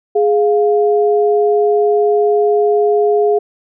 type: tone pair together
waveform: sine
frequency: 416.8 / 701 Hz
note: G#4 / F5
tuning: +6 / +6 cents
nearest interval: major sixth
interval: 900 cents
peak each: -10 / -17 dBFS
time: 0.15-3.39 s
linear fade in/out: 10 ms
effects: none